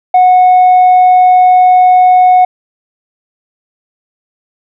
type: tone with tanh clipping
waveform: triangle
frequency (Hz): 733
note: F#5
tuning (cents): -16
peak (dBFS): -3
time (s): 0.14-2.45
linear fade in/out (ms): 5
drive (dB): 6
effects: none